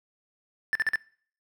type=tone bursts; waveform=triangle; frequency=1763 Hz; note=A6; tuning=3 cents sharp; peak=-20 dBFS; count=4; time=0.73-0.957 s; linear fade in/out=0 ms; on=23 ms; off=45 ms; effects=noise-tail reverb RT60 0.5 s tail -23 dB re dry